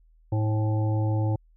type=harmonic tone with a mistuned harmonic; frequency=107.8 Hz; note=A2; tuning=35 cents flat; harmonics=1 / 3 / 5 / 7 / 8; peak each=-22 / -32 / -36 / -39 / -40 dBFS; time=0.32-1.36 s; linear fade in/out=5 ms; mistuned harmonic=7; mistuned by=+48 cents; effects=added 40 Hz sine -55 dBFS peak until 1.56 s